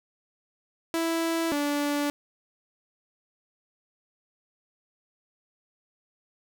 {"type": "tone pair in turn", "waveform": "sawtooth", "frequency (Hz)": [330, 289.9], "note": ["E4", "D4"], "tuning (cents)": [2, -22], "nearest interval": "major second", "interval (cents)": 224, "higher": "first", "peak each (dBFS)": -21, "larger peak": "neither", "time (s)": [[0.94, 1.52], [1.52, 2.1]], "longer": "neither", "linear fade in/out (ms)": 0, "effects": []}